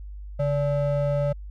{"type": "ring-modulated tone", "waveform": "triangle", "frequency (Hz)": 360, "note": "F#4", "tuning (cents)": -47, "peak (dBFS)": -16, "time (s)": [0.39, 1.33], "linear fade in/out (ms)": 10, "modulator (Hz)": 218, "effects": ["added 50 Hz sine -35 dBFS peak until 1.5 s"]}